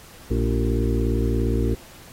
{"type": "harmonic tone with a mistuned harmonic", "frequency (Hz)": 57.3, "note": "A#1", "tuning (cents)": -29, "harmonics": [1, 2, 4, 5, 6, 7, 8], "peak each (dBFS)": [-22, -25, -28, -29, -30, -30, -31], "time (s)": [0.3, 1.75], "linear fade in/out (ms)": 10, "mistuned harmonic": 7, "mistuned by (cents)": -63, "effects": ["pink hiss -46 dBFS RMS until 2.12 s", "AAC 48 kbps"]}